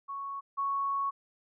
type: tone pair in turn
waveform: sine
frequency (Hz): 1108.7 / 1108.7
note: C#6 / C#6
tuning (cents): 0 / 0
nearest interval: unison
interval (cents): 0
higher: neither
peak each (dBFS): -35 / -28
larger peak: second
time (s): 0.08-0.41 / 0.57-1.11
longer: second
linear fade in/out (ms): 20
effects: none